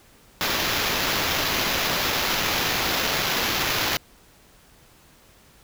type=noise with sample-and-hold; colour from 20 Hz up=white; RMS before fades=-24 dBFS; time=0.41-3.97 s; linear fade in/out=0 ms; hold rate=8820 Hz; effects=pink hiss -54 dBFS RMS until 5.63 s